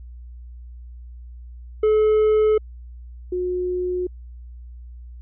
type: tone pair in turn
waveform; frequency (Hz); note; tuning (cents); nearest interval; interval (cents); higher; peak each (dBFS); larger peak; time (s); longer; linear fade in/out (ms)
triangle / sine; 430 / 361.6; A4 / F#4; -40 / -40; minor third; 300; first; -12 / -21; first; 1.83-2.58 / 3.32-4.07; neither; 5
effects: added 60 Hz sine -36 dBFS peak until 5.21 s + resampled to 8000 Hz